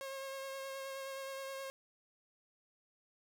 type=tone with vibrato; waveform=sawtooth; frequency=540 Hz; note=C#5; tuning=45 cents flat; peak=-38 dBFS; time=0.01-1.7 s; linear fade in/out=0 ms; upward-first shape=sine; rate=9.5 Hz; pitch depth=17 cents each way; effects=none